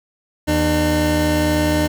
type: tone pair together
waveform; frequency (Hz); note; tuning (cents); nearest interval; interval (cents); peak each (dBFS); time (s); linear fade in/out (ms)
25% pulse; 80.07 / 302.1; E2 / D4; -50 / +49; octave + major seventh; 2299; -16 / -13; 0.47-1.88; 20
effects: none